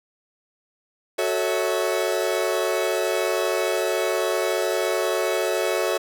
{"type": "chord", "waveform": "40% pulse", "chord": "F# minor seventh", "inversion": "none", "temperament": "equal with one note detuned", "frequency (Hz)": [370, 440, 554.4, 647.6], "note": ["F#4", "A4", "C#5", "E5"], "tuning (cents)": [0, 0, 0, -31], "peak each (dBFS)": -26, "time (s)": [1.18, 5.98], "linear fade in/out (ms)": 10, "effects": []}